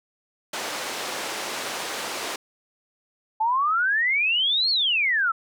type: band-pass noise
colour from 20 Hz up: pink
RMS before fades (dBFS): -31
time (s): 0.53-2.36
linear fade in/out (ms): 5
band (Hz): 450 to 8300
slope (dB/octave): 12
type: exponential two-way sweep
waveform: sine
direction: up then down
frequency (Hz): 857 to 4435 to 1293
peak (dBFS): -19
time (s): 3.4-5.32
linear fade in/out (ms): 10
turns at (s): 4.7
effects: none